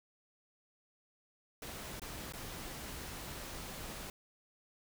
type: noise with dropouts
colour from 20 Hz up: pink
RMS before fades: -45 dBFS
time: 1.62-4.1 s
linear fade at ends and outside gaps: 2 ms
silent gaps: 1.997-2.018 / 2.324-2.335 s
effects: none